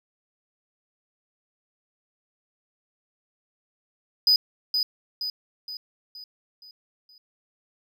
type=tone with echo; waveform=triangle; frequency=4978 Hz; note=D#8; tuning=in tune; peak=-14 dBFS; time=4.27-4.36 s; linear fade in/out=2 ms; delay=470 ms; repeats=6; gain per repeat=-6 dB; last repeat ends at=7.18 s; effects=none